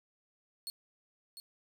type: tone with echo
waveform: sawtooth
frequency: 4345 Hz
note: C#8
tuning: 35 cents flat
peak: -35 dBFS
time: 0.67-0.7 s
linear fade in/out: 0 ms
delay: 700 ms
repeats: 1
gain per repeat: -8 dB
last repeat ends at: 1.4 s
effects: none